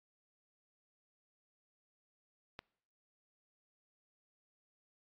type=click; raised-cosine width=0.3 ms; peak=-28 dBFS; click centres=2.591 s; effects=noise-tail reverb RT60 0.7 s tail -26 dB re dry + AAC 32 kbps